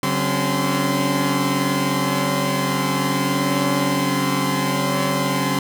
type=tone cluster; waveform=sawtooth; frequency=141.9 / 188.7 / 263.9 / 283.4 / 1032 Hz; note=C#3 / F#3 / C4 / C#4 / C6; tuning=+41 / +34 / +15 / +38 / -24 cents; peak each=-21 dBFS; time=0.03-5.59 s; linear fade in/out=2 ms; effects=none